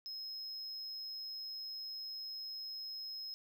sine tone, 5140 Hz, E8, 45 cents flat, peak -39 dBFS, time 0.06-3.34 s, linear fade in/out 0 ms, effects tanh soft clip ceiling -41 dBFS + 12-bit

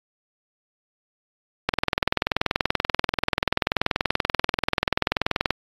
click train, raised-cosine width 0.3 ms, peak -3 dBFS, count 80, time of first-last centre 1.69-5.506 s, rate 20.7 Hz, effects AAC 32 kbps

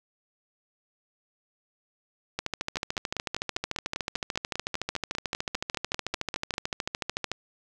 two click trains, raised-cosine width 0.2 ms, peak -12 / -13 dBFS, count 68 / 20, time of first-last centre 2.39-7.316 / 2.77-6.54 s, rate 13.6 / 5.04 Hz, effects none

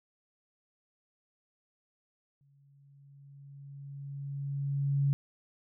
sine tone with exponential growth, 140 Hz, C#3, 18 cents sharp, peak -23 dBFS, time 2.41-5.13 s, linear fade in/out 0 ms, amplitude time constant 590 ms, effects none

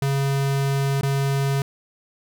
square tone with dropouts, 138 Hz, C#3, 7 cents flat, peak -20 dBFS, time 0.02-1.62 s, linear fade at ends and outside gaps 2 ms, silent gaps 1.011-1.031 s, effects none

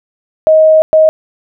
sine tone bursts at uneven times, 629 Hz, D#5, 19 cents sharp, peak -3 dBFS, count 2, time 0.47-0.82 / 0.93-1.09 s, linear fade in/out 0 ms, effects none

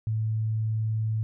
sine tone, 109.9 Hz, A2, 2 cents flat, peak -24 dBFS, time 0.07-1.23 s, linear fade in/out 0 ms, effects none

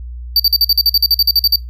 square tone bursts, 4622 Hz, D8, 28 cents flat, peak -8 dBFS, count 15, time 0.36-1.559 s, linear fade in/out 2 ms, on 37 ms, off 46 ms, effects noise-tail reverb RT60 0.2 s tail -21 dB re dry + added 60 Hz sine -25 dBFS peak until 1.69 s

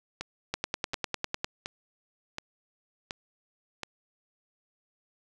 two click trains, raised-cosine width 0.2 ms, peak -12 / -17 dBFS, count 10 / 6, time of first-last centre 0.54-1.445 / 0.21-3.833 s, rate 9.95 / 1.38 Hz, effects none

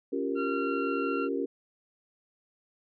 sine chord, G half-diminished seventh, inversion second, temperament equal with one note detuned, 277.2 / 346.6 / 392 / 466.2 Hz, Db4 / F4 / G4 / Bb4, 0 / -13 / 0 / 0 cents, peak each -32 / -36 / -33 / -34 dBFS, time 0.12-1.46 s, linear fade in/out 10 ms
35% pulse tone, 1374 Hz, F6, 29 cents flat, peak -31 dBFS, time 0.35-1.29 s, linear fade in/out 50 ms
effects resampled to 11025 Hz

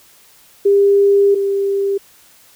sine tone pair in turn, 400.2 / 396.3 Hz, G4 / G4, +36 / +19 cents, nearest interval unison, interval 17 cents, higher first, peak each -8 / -14 dBFS, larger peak first, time 0.65-1.35 / 1.35-1.98 s, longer first, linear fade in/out 10 ms, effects white hiss -48 dBFS RMS until 2.55 s

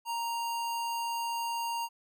square tone, 932.3 Hz, A#5, in tune, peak -32 dBFS, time 0.05-1.89 s, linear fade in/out 50 ms, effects none

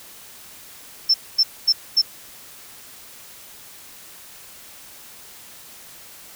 sine tone bursts, 5340 Hz, E8, 22 cents sharp, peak -12 dBFS, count 4, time 1.09-2.018 s, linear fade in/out 10 ms, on 52 ms, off 240 ms, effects white hiss -43 dBFS RMS until 6.35 s

